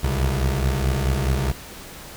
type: beating tone pair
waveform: 25% pulse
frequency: 65.41 / 70.11 Hz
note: C2 / C#2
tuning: 0 / +20 cents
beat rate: 4.7 Hz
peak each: -17 / -21 dBFS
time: 0.03-1.52 s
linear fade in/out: 10 ms
effects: pink hiss -39 dBFS RMS until 2.16 s